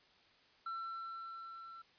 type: tone with level ramp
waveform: triangle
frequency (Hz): 1345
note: E6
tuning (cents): +34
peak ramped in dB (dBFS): -37 to -48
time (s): 0.66-1.82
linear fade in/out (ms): 5
effects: white hiss -67 dBFS RMS until 1.98 s + resampled to 11025 Hz